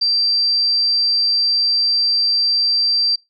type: tone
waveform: sine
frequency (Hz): 4699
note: D8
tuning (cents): 0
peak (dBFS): -13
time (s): 0.01-3.16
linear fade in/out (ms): 10
effects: noise-tail reverb RT60 0.2 s tail -23 dB re dry + MP3 96 kbps